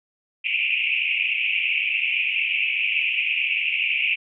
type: band-pass noise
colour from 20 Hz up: pink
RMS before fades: -23 dBFS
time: 0.44-4.16 s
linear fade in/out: 20 ms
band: 2300 to 2800 Hz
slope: 96 dB/octave
effects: none